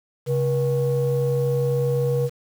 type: tone pair together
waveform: sine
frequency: 135.99 / 480 Hz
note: C#3 / B4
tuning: -33 / -49 cents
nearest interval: octave + minor seventh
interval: 2184 cents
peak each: -20 dBFS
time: 0.26-2.3 s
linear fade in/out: 50 ms
effects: tanh soft clip ceiling -14 dBFS + 7-bit